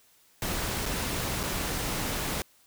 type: noise with dropouts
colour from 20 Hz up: pink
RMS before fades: -31 dBFS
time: 0.42-2.42 s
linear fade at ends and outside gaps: 1 ms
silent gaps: 0.857-0.861 / 1.431-1.435 s
effects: white hiss -62 dBFS RMS until 2.66 s